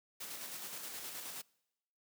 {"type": "noise with tremolo", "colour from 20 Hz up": "white", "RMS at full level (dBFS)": -44, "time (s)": [0.2, 1.42], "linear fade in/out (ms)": 10, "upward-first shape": "square", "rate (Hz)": 9.5, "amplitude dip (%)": 30, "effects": ["noise-tail reverb RT60 0.9 s tail -25 dB re dry", "high-pass 150 Hz 12 dB/octave"]}